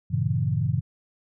sine chord, G diminished seventh, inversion none, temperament equal with one note detuned, 98 / 116.54 / 140.04 / 164.81 Hz, G2 / Bb2 / Db3 / Fb3, 0 / 0 / +18 / 0 cents, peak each -28 / -26 / -26 / -29 dBFS, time 0.1-0.81 s, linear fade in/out 20 ms, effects none

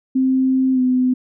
sine tone with pitch glide, 261.6 to 254 Hz, C4 to B3, 0 to +49 cents, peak -13 dBFS, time 0.15-1.14 s, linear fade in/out 10 ms, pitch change -51 cents, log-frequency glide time 0.73-0.8 s, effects none

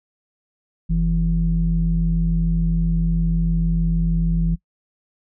sine tone pair together, 46.61 / 166.1 Hz, F#1 / E3, +13 / +13 cents, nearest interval octave + minor seventh, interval 2200 cents, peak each -18 dBFS, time 0.89-4.56 s, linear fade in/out 20 ms, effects noise-tail reverb RT60 0.1 s tail -23 dB re dry + tanh soft clip ceiling -9 dBFS

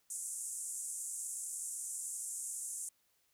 white band-pass noise, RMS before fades -42 dBFS, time 0.1-2.89 s, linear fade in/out 5 ms, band 7000 to 10000 Hz, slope 48 dB/octave, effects white hiss -75 dBFS RMS until 3.33 s

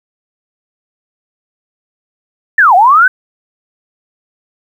sine linear two-way sweep, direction down then up, 1839 to 689 to 1559 Hz, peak -3 dBFS, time 2.58-3.08 s, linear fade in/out 5 ms, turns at 2.75 s, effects 7-bit

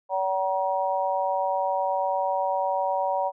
harmonic tone, 189.9 Hz, F#3, 45 cents sharp, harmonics 3 / 4 / 5, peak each -27 / -27 / -27 dBFS, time 0.09-3.32 s, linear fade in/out 50 ms, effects none

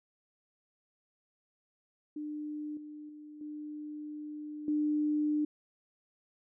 sine tone with level steps, 300 Hz, D4, 37 cents sharp, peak -36 / -43 / -46 / -39 / -27 dBFS, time 2.16-5.45 s, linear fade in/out 5 ms, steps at 2.77 / 3.09 / 3.41 / 4.68 s, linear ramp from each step 2 ms, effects none

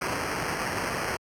white noise with sample-and-hold, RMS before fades -30 dBFS, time 0.01-1.17 s, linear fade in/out 10 ms, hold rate 3675 Hz, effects high-pass 60 Hz 12 dB/octave + low-pass 12000 Hz 12 dB/octave

